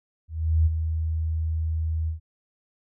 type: tone with ADSR envelope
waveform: sine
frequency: 80 Hz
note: D#2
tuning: 49 cents sharp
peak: -15 dBFS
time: 0.28-2.2 s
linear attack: 380 ms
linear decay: 27 ms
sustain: -8 dB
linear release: 120 ms
effects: none